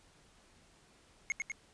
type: tone with echo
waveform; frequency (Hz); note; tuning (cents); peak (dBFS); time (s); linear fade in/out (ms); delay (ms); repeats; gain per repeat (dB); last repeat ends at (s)
square; 2169; C#7; -38; -31; 1.3-1.32; 0; 99; 2; -3; 1.518
effects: pink hiss -64 dBFS RMS until 1.73 s + resampled to 22050 Hz